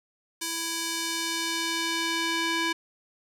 square tone with band-pass filter sweep, 331.1 Hz, E4, 8 cents sharp, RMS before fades -29 dBFS, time 0.41-2.73 s, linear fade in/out 10 ms, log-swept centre 7600 to 2600 Hz, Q 0.76, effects none

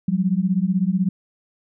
sine beating tone pair, 178.6 / 194.6 Hz, F3 / G3, +39 / -12 cents, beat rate 16 Hz, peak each -20 dBFS, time 0.08-1.09 s, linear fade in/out 5 ms, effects none

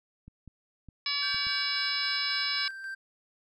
clicks, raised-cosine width 5 ms, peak -35 dBFS, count 5, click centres 0.28 / 0.477 / 0.887 / 1.345 / 1.469 s
harmonic tone, 570 Hz, C#5, 48 cents sharp, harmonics 2 / 3 / 4 / 5 / 6 / 7 / 8 / 9, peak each -40 / -42 / -34 / -39 / -41 / -34 / -40 / -32 dBFS, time 1.06-2.68 s, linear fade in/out 2 ms
triangle tone with tremolo, 1568 Hz, G6, in tune, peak -33 dBFS, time 1.22-2.95 s, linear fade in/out 10 ms, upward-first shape square, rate 3.7 Hz, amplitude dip 40%
effects none

